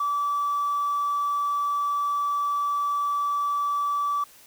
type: tone with hard clipping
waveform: sine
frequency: 1155 Hz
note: D6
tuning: 29 cents flat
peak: -23 dBFS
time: 0-4.24 s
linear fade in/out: 5 ms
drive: 1 dB
effects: white hiss -52 dBFS RMS until 4.46 s